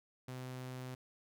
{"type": "tone", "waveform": "sawtooth", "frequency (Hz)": 127.9, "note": "C3", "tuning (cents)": -39, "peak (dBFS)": -39, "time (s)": [0.28, 0.95], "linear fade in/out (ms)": 5, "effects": []}